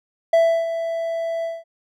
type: tone with ADSR envelope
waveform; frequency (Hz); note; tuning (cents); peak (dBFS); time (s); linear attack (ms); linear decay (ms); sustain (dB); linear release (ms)
triangle; 663; E5; +10; -9; 0.33-1.64; 5; 320; -11; 200
effects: none